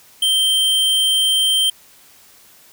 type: tone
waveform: square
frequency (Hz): 3136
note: G7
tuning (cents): 0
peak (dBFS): -14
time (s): 0.22-1.7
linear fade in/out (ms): 5
effects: white hiss -48 dBFS RMS until 2.72 s